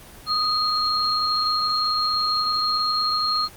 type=tone pair together; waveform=sine; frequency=1246 / 4240 Hz; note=D#6 / C8; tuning=+2 / +22 cents; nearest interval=octave + major sixth; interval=2120 cents; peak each=-23 / -21 dBFS; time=0.26-3.49 s; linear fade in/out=50 ms; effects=pink hiss -44 dBFS RMS until 3.56 s + Opus 24 kbps